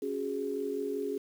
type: chord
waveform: sine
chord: C# suspended fourth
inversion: none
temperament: equal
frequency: 277.2 / 370 / 415.3 Hz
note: C#4 / F#4 / G#4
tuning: 0 / 0 / 0 cents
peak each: -37 / -38 / -33 dBFS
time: 0.02-1.18 s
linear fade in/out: 5 ms
effects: 9-bit